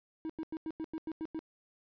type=tone bursts; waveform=triangle; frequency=318.6 Hz; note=D#4; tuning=41 cents sharp; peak=-33 dBFS; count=9; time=0.25-1.391 s; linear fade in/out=0 ms; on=45 ms; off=92 ms; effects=resampled to 11025 Hz